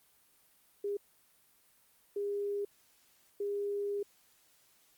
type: tone bursts at uneven times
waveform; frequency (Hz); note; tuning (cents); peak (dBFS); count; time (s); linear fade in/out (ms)
sine; 405.7; G#4; -41; -32; 3; 0.84-0.97 / 2.16-2.65 / 3.4-4.03; 5
effects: white hiss -67 dBFS RMS until 4.97 s + Opus 32 kbps